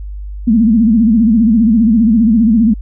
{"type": "tone with vibrato", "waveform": "sine", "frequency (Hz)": 223.6, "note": "A3", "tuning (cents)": 28, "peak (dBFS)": -6, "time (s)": [0.47, 2.74], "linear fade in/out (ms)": 10, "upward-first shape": "sine", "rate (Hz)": 15, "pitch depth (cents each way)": 130, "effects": ["added 50 Hz sine -22 dBFS peak until 2.81 s"]}